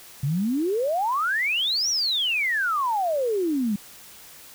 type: exponential two-way sweep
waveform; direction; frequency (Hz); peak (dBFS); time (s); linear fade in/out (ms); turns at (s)
sine; up then down; 130.81 to 5920 to 196; -21; 0.23-3.76; 5; 1.89
effects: white hiss -46 dBFS RMS until 4.54 s